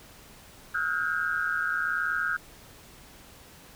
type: tone cluster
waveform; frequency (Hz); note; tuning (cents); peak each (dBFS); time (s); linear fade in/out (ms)
sine; 1290 / 1435 / 1496 / 1604; E6 / F6 / F#6 / G6; -38 / +47 / +19 / +39; -34 / -29 / -35 / -30; 0.74-2.37; 10
effects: pink hiss -51 dBFS RMS until 3.75 s